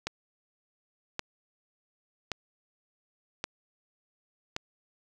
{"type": "click train", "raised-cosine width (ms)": 0.2, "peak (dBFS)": -14, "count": 5, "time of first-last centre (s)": [0.07, 4.564], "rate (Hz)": 0.89, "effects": []}